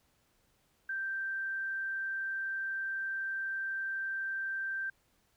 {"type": "tone", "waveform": "sine", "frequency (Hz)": 1568, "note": "G6", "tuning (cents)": 0, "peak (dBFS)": -33, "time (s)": [0.89, 4.9], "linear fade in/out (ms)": 5, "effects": ["pink hiss -72 dBFS RMS until 5.36 s"]}